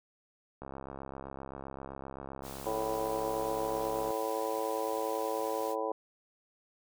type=click train; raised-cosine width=1 ms; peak=-28 dBFS; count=237; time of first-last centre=0.62-4.106 s; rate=67.7 Hz
type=noise; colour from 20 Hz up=white; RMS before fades=-48 dBFS; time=2.42-5.76 s; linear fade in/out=50 ms
type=harmonic tone; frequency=110 Hz; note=A2; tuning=in tune; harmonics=3 / 4 / 5 / 6 / 7 / 8 / 9; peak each=-41 / -36 / -36 / -44 / -39 / -47 / -38 dBFS; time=2.66-5.92 s; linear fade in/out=5 ms
effects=none